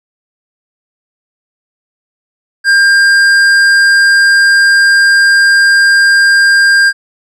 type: tone with tanh clipping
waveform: triangle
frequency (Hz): 1600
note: G6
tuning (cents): +35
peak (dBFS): -6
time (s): 2.64-6.93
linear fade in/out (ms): 50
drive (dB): 15
effects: none

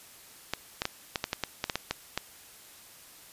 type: clicks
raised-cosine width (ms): 0.2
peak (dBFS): -11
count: 12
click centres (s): 0.536 / 0.819 / 0.854 / 1.158 / 1.241 / 1.331 / 1.437 / 1.641 / 1.698 / 1.756 / 1.91 / 2.176
effects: white hiss -52 dBFS RMS until 3.32 s + resampled to 32000 Hz

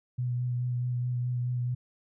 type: tone with vibrato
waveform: sine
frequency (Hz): 123.4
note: B2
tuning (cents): -1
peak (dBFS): -27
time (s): 0.18-1.75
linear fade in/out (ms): 10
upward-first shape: sine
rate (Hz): 4.7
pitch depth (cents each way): 17
effects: none

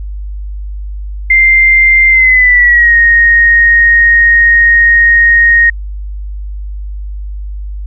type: tone with pitch glide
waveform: sine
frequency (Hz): 2093 to 1864.7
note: C7 to A#6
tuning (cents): 0 to 0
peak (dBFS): -3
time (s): 1.3-5.7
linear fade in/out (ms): 5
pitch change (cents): -200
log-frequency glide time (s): 2.09-2.96
effects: added 50 Hz sine -18 dBFS peak until 7.86 s

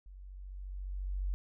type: tone with level ramp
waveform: sine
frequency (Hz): 47.17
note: F#1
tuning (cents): +34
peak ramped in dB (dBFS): -48 to -30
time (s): 0.06-1.34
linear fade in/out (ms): 0
effects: none

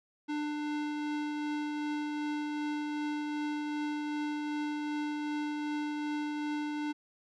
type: tone with tremolo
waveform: square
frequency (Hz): 297.9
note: D4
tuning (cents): +25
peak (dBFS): -32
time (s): 0.28-6.93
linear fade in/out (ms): 20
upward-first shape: triangle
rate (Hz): 2.6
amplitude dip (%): 25
effects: low-pass 4000 Hz 12 dB/octave

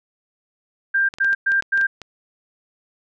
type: tone bursts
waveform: sine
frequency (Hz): 1588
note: G6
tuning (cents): +22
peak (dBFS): -15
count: 4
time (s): 0.94-1.87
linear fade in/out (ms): 10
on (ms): 150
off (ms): 110
type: clicks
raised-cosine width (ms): 0.2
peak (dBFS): -18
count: 9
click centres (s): 1.139 / 1.185 / 1.246 / 1.33 / 1.519 / 1.624 / 1.776 / 1.813 / 2.017
effects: none

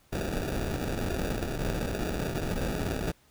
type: noise with sample-and-hold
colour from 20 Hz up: pink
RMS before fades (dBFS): -31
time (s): 0.12-3.12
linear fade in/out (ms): 10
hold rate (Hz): 1050
effects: pink hiss -63 dBFS RMS until 3.3 s

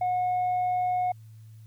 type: tone with tanh clipping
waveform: sine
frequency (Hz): 727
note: F#5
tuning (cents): -31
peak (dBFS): -24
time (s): 0.01-1.12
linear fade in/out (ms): 5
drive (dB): 1
effects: added 110 Hz sine -45 dBFS peak until 1.66 s + white hiss -67 dBFS RMS until 1.66 s

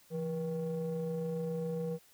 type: ring-modulated tone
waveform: triangle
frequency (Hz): 155.7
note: D#3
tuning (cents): +2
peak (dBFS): -28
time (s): 0.1-1.99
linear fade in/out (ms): 50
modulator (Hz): 325
effects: white hiss -63 dBFS RMS until 2.13 s

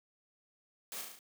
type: noise with echo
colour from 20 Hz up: white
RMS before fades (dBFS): -43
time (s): 0.92-1.01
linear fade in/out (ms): 0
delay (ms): 36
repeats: 5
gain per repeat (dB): -3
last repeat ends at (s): 1.19
effects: high-pass 200 Hz 12 dB/octave

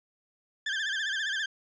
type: tone with vibrato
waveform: 30% pulse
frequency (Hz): 1661.2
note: G#6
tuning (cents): 0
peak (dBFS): -26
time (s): 0.66-1.46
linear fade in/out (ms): 5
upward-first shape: sine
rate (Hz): 15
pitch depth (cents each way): 120
effects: resampled to 16000 Hz

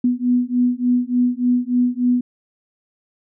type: beating tone pair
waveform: sine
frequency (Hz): 244.9 / 248.3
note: B3 / B3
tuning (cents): -14 / +9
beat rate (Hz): 3.4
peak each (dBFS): -18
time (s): 0.04-2.21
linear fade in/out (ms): 5
effects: none

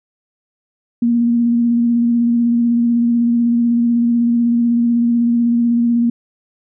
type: tone with vibrato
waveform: sine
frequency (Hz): 236.1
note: A#3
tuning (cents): +22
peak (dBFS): -11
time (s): 1.02-6.1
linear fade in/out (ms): 5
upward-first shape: square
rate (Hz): 16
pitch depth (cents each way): 16
effects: none

